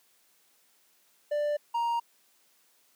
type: tone pair in turn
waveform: triangle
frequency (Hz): 590 / 936.6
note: D5 / A#5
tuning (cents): +8 / +8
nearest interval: minor sixth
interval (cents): 800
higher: second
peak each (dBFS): -24 / -24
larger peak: neither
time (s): 1.31-1.57 / 1.74-2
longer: neither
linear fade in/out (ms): 10
effects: white hiss -66 dBFS RMS until 2.95 s + high-pass 200 Hz 12 dB/octave